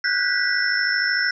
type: tone cluster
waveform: sine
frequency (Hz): 1462 / 1515 / 1616 / 1964 / 5340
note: F#6 / F#6 / G#6 / B6 / E8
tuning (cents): -21 / +40 / -48 / -10 / +22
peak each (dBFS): -25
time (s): 0.04-1.31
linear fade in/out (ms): 5
effects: none